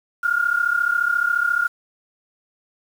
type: tone pair together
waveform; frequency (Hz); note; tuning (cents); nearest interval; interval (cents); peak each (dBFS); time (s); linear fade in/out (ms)
sine; 1396.9 / 1431.2; F6 / F6; 0 / +42; unison; 42; -20; 0.23-1.68; 10
effects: 7-bit